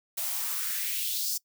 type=noise with high-pass filter sweep; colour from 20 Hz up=blue; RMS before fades=-31 dBFS; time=0.17-1.38 s; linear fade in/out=10 ms; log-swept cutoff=560 to 5600 Hz; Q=2.6; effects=noise-tail reverb RT60 0.1 s tail -23 dB re dry